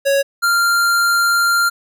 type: tone pair in turn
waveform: square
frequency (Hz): 554.4 / 1390.6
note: C#5 / F6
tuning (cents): 0 / -8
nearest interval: octave + major third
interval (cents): 1592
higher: second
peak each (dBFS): -13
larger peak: neither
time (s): 0.05-0.23 / 0.42-1.7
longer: second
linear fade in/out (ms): 20
effects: none